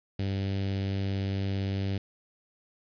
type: tone with notch filter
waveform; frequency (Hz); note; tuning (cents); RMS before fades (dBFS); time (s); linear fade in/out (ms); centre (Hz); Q
sawtooth; 97.7; G2; -5; -30; 0.19-1.98; 5; 1100; 0.56
effects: resampled to 11025 Hz + 9-bit